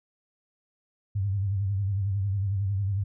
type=tone with vibrato; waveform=sine; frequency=98.6 Hz; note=G2; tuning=11 cents sharp; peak=-24 dBFS; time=1.15-3.04 s; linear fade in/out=10 ms; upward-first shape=sine; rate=11 Hz; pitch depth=81 cents each way; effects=none